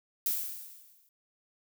violet noise with exponential decay, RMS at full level -28 dBFS, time 0.26-1.09 s, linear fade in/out 1 ms, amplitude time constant 180 ms, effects none

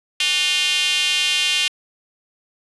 square tone with high-pass filter, 164.3 Hz, E3, 5 cents flat, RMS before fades -19 dBFS, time 0.2-1.68 s, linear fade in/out 2 ms, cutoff 2900 Hz, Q 3.8, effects resampled to 24000 Hz

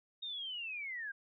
sine linear sweep, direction down, 3729 to 1570 Hz, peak -39 dBFS, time 0.22-1.12 s, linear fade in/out 10 ms, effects none

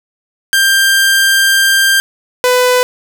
sawtooth tone pair in turn, 1586 / 499.6 Hz, G6 / B4, +20 / +20 cents, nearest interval octave + minor sixth, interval 2000 cents, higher first, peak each -4 dBFS, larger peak neither, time 0.53-2 / 2.44-2.83 s, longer first, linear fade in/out 0 ms, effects none

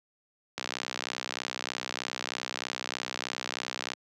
click train, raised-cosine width 0.2 ms, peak -14 dBFS, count 213, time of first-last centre 0.58-3.934 s, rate 63.2 Hz, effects high-pass 200 Hz 12 dB/octave

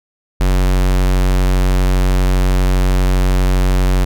square tone, 46.25 Hz, F#1, in tune, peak -11 dBFS, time 0.4-4.05 s, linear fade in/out 10 ms, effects none

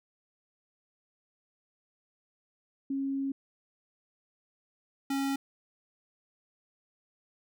sine / square tone pair in turn, 273 / 274.3 Hz, C#4 / C#4, -26 / -18 cents, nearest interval unison, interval 8 cents, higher second, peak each -29 / -29 dBFS, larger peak neither, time 2.9-3.32 / 5.1-5.36 s, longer first, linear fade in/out 5 ms, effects none

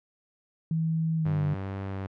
sine tone with pitch glide, 161.6 to 149.05 Hz, E3 to D3, -34 to +26 cents, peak -24 dBFS, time 0.71-1.54 s, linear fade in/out 2 ms, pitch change -140 cents, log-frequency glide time 1.17-1.4 s
sawtooth tone with vibrato, 97 Hz, G2, 18 cents flat, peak -28 dBFS, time 1.25-2.07 s, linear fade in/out 10 ms, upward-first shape sine, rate 2.3 Hz, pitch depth 10 cents each way
effects low-pass 2000 Hz 12 dB/octave

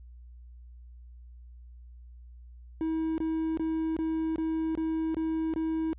triangle tone bursts, 320.7 Hz, E4, 48 cents flat, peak -25 dBFS, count 8, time 2.81-5.931 s, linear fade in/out 0 ms, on 370 ms, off 23 ms, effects added 60 Hz sine -46 dBFS peak until 5.98 s + resampled to 8000 Hz

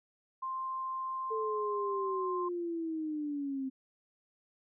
sine tone, 1049 Hz, C6, 4 cents sharp, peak -34 dBFS, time 0.42-2.49 s, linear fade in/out 10 ms
sine linear sweep, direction down, 445 to 261.6 Hz, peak -33 dBFS, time 1.3-3.7 s, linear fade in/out 20 ms
effects none

